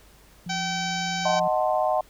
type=tone; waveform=sine; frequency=174.8 Hz; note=F3; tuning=2 cents sharp; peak=-32 dBFS; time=0.46-1.48 s; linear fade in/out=5 ms
type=harmonic tone; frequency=769 Hz; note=G5; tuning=33 cents flat; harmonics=1 / 2 / 3 / 4 / 5 / 6 / 7 / 8 / 9; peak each=-30 / -33 / -35 / -36 / -37 / -38 / -38 / -39 / -40 dBFS; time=0.49-1.4 s; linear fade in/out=10 ms
type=chord; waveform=sine; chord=D# diminished seventh; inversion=none; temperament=equal; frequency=622.3 / 740 / 880 / 1046.5 Hz; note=D#5 / F#5 / A5 / C6; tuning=0 / 0 / 0 / 0 cents; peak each=-24 / -24 / -29 / -30 dBFS; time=1.25-2.01 s; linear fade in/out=5 ms
effects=added 50 Hz sine -55 dBFS peak until 2.09 s + pink hiss -55 dBFS RMS until 2.09 s